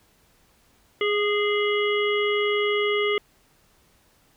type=harmonic tone with a mistuned harmonic; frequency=415.3 Hz; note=G#4; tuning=in tune; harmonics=1 / 3 / 5 / 7 / 8; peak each=-22 / -30 / -27 / -31 / -35 dBFS; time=1.01-3.18 s; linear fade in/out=2 ms; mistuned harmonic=3; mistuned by=-18 cents; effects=pink hiss -61 dBFS RMS until 4.36 s